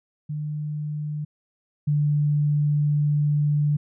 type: tone pair in turn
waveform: sine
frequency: 150.1 / 147.52 Hz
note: D3 / D3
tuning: +38 / +8 cents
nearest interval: unison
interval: 30 cents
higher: first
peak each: -26 / -18 dBFS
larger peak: second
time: 0.29-1.25 / 1.87-3.77 s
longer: second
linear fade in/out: 10 ms
effects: none